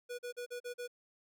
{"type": "tone bursts", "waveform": "square", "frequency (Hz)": 487.2, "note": "B4", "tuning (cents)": -24, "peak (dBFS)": -40, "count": 6, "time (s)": [0.09, 0.878], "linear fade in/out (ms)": 20, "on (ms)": 98, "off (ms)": 40, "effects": []}